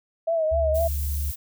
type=tone with vibrato; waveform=sine; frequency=646 Hz; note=E5; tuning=35 cents flat; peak=-20 dBFS; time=0.27-0.88 s; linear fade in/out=10 ms; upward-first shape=triangle; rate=4 Hz; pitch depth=76 cents each way
type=tone; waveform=sine; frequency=72 Hz; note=D2; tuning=34 cents flat; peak=-24 dBFS; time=0.51-1.32 s; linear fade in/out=20 ms
type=noise; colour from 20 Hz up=violet; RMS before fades=-35 dBFS; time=0.74-1.36 s; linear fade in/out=20 ms
effects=none